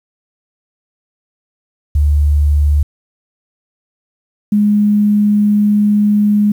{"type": "tone pair in turn", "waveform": "sine", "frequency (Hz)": [73.42, 207.7], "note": ["D2", "G#3"], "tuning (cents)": [0, 0], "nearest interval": "octave + tritone", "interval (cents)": 1800, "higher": "second", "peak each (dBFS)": -8, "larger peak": "neither", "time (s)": [[1.95, 2.83], [4.52, 6.52]], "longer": "second", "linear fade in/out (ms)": 5, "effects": ["7-bit"]}